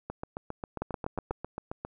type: two click trains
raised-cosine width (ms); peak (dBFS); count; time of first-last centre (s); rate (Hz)
1; -21 / -17; 14 / 5; 0.1-1.85 / 0.82-1.309; 7.43 / 8.18
effects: none